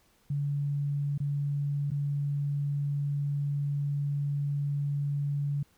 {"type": "tone with dropouts", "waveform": "sine", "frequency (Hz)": 143.1, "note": "D3", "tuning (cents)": -45, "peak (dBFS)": -27, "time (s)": [0.3, 5.63], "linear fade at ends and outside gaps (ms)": 5, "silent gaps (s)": [[1.179, 1.201], [1.905, 1.915]], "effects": ["pink hiss -66 dBFS RMS until 5.77 s"]}